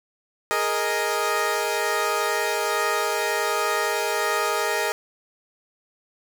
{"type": "chord", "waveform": "15% pulse", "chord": "Ab suspended second", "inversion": "none", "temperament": "equal", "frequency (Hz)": [415.3, 466.2, 622.3], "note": ["Ab4", "Bb4", "Eb5"], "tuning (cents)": [0, 0, 0], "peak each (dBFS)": -20, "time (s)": [0.51, 4.92], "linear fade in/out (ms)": 0, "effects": []}